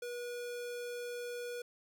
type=tone; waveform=square; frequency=483.9 Hz; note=B4; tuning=35 cents flat; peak=-40 dBFS; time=0.02-1.62 s; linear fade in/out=5 ms; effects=none